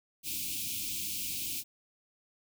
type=band-stop noise; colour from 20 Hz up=white; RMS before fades=-36 dBFS; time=0.23-1.64 s; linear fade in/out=50 ms; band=350 to 2300 Hz; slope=96 dB/octave; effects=none